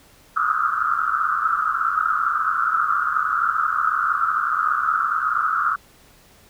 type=band-pass noise; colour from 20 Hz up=white; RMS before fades=-21 dBFS; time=0.36-5.76 s; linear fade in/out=10 ms; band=1200 to 1400 Hz; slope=96 dB/octave; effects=pink hiss -52 dBFS RMS until 6.49 s